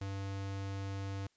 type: tone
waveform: square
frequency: 98 Hz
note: G2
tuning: in tune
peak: -38 dBFS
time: 0.01-1.27 s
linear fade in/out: 5 ms
effects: white hiss -75 dBFS RMS until 1.36 s + resampled to 16000 Hz